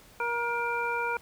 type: harmonic tone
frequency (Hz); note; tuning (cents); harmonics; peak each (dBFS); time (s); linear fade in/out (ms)
473.3; A#4; +26; 1 / 2 / 3 / 5; -34 / -31 / -32 / -35; 0.2-1.17; 2
effects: pink hiss -55 dBFS RMS until 1.21 s